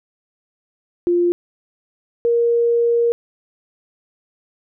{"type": "tone pair in turn", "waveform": "sine", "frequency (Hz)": [349.2, 469.9], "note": ["F4", "A#4"], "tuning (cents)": [0, 14], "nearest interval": "perfect fourth", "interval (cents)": 514, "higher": "second", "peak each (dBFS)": -13, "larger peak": "neither", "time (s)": [[1.07, 1.32], [2.25, 3.12]], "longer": "second", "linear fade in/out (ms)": 0, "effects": []}